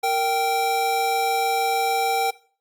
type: tone pair together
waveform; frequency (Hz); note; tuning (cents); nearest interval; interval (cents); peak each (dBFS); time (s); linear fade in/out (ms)
square; 462.7 / 780; A#4 / G5; -13 / -9; major sixth; 904; -27 / -21; 0.03-2.31; 10
effects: noise-tail reverb RT60 0.4 s tail -19 dB re dry + Opus 48 kbps